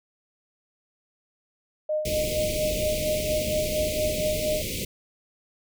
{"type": "tone with tremolo", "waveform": "sine", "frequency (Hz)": 613, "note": "D#5", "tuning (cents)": -26, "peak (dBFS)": -22, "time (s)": [1.89, 4.62], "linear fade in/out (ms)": 5, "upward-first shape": "sine", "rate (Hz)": 4.3, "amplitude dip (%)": 60}
{"type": "band-stop noise", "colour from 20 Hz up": "pink", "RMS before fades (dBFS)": -30, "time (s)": [2.05, 4.85], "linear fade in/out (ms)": 5, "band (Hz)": [570, 2100], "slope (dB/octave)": 96}
{"effects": []}